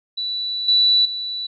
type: tone with level steps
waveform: sine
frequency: 3955 Hz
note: B7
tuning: 2 cents sharp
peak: -22 / -12 / -24 dBFS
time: 0.17-1.47 s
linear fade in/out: 10 ms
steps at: 0.68 / 1.05 s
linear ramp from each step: 5 ms
effects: none